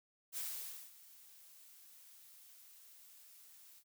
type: noise with ADSR envelope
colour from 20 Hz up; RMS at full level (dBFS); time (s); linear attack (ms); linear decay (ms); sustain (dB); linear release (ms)
blue; -41; 0.32-3.84; 53; 530; -19; 66
effects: none